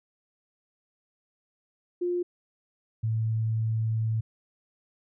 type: tone pair in turn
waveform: sine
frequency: 353.5 / 111.35 Hz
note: F4 / A2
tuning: +21 / +21 cents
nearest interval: octave + minor sixth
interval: 2000 cents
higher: first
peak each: -25 / -24 dBFS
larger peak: second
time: 2.01-2.23 / 3.03-4.21 s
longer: second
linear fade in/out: 10 ms
effects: none